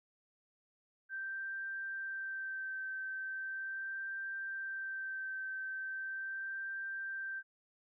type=tone with vibrato; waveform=sine; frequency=1561 Hz; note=G6; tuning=8 cents flat; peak=-38 dBFS; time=1.09-7.43 s; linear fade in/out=50 ms; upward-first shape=sine; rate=0.39 Hz; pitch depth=14 cents each way; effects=none